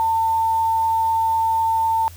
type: tone with quantisation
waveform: sine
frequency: 898 Hz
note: A5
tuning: 35 cents sharp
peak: -16 dBFS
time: 0-2.08 s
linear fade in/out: 0 ms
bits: 7
effects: added 85 Hz sine -38 dBFS peak until 2.16 s + white hiss -46 dBFS RMS until 2.16 s